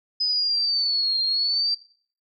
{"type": "linear two-way sweep", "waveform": "sine", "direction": "down then up", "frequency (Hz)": [5040, 4186, 4713], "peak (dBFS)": -20, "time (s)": [0.2, 1.75], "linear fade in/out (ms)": 10, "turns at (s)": 1.21, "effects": ["noise-tail reverb RT60 0.5 s tail -20 dB re dry"]}